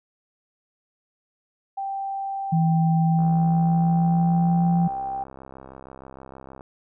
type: tone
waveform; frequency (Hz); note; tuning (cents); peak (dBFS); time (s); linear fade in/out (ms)
sine; 784; G5; 0; -26; 1.77-5.24; 10
type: tone with pitch glide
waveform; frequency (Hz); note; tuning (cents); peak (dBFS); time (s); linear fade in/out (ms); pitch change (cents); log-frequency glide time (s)
sine; 163.5 to 171.13; E3 to F3; -14 to -35; -17; 2.52-4.88; 10; +79; 2.99-4.67
type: click train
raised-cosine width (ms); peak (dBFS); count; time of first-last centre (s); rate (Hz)
1; -27; 228; 3.19-6.609; 66.4
effects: none